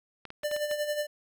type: clicks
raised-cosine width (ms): 0.3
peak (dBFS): -25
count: 6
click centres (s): 0.253 / 0.304 / 0.434 / 0.514 / 0.564 / 0.713
type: tone with tremolo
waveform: square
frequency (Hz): 594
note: D5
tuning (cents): +20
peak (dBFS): -27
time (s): 0.43-1.07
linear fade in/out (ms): 20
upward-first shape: sine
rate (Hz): 11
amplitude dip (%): 60
effects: none